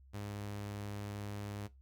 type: tone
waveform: sawtooth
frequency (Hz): 102.5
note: G#2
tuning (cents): -22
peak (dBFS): -37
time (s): 0.13-1.68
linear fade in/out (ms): 20
effects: noise-tail reverb RT60 0.2 s tail -18 dB re dry + added 66 Hz sine -57 dBFS peak until 1.81 s